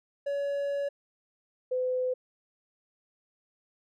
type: tone pair in turn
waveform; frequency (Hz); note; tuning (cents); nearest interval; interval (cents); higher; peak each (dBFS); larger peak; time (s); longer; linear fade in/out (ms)
triangle / sine; 565 / 507.3; C#5 / B4; +33 / +46; major second; 187; first; -26; neither; 0.26-0.89 / 1.71-2.14; first; 10
effects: none